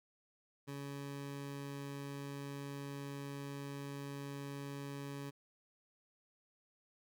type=tone; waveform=20% pulse; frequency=140.6 Hz; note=C#3; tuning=25 cents sharp; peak=-38 dBFS; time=0.67-5.31 s; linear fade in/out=20 ms; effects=none